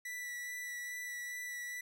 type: tone with vibrato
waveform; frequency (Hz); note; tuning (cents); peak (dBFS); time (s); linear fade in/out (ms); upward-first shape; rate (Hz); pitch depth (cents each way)
45% pulse; 1962; B6; -12; -40; 0.05-1.81; 5; sine; 2.4; 13
effects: none